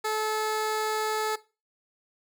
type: tone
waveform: 15% pulse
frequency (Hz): 432.6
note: A4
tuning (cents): -29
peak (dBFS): -20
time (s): 0.04-1.36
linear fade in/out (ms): 10
effects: noise-tail reverb RT60 0.3 s tail -18 dB re dry